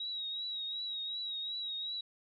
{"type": "tone with vibrato", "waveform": "sine", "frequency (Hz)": 3829, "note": "A#7", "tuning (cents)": 46, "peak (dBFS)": -36, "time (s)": [0, 2.01], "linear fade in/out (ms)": 5, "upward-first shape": "triangle", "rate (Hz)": 2.7, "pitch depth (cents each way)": 55, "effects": []}